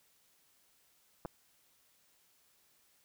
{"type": "clicks", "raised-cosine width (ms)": 1, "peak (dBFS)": -27, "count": 2, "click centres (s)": [1.251, 1.257], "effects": ["white hiss -70 dBFS RMS until 3.04 s"]}